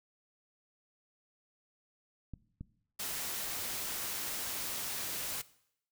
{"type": "clicks", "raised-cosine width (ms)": 5, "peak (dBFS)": -30, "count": 2, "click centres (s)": [2.337, 2.61]}
{"type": "noise", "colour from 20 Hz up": "white", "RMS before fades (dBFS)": -38, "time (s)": [2.99, 5.42], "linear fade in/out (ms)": 10}
{"effects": ["noise-tail reverb RT60 0.7 s tail -19 dB re dry"]}